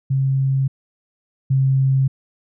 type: tone pair in turn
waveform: sine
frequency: 134.7 / 133.95 Hz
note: C#3 / C3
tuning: -49 / +41 cents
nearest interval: unison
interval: 10 cents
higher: first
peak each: -15 / -13 dBFS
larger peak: second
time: 0.1-0.68 / 1.5-2.08 s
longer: neither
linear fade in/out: 10 ms
effects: none